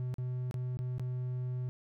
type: tone with dropouts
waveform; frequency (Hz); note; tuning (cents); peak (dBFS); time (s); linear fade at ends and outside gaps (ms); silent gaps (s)
triangle; 125.8; B2; +32; -31; 0-1.69; 0; 0.141-0.183 / 0.511-0.542 / 0.771-0.79 / 0.982-0.996
effects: none